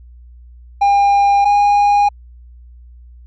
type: tone pair in turn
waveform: triangle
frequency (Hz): 804 / 817.6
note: G5 / G#5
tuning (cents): +44 / -27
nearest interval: unison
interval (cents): 29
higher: second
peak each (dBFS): -7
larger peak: neither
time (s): 0.81-1.45 / 1.45-2.09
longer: neither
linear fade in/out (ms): 10
effects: added 60 Hz sine -37 dBFS peak until 3.26 s + resampled to 16000 Hz